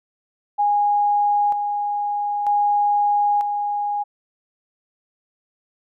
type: tone with tremolo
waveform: sine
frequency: 823 Hz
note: G#5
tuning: 16 cents flat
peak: -15 dBFS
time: 0.58-4.04 s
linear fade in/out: 20 ms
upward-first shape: square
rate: 0.53 Hz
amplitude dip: 45%
effects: none